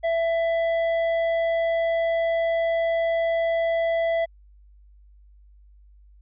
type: tone with hard clipping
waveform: triangle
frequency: 665 Hz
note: E5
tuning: 15 cents sharp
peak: -22 dBFS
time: 0.03-4.26 s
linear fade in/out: 20 ms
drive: 11 dB
effects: added 50 Hz sine -49 dBFS peak until 6.21 s + resampled to 8000 Hz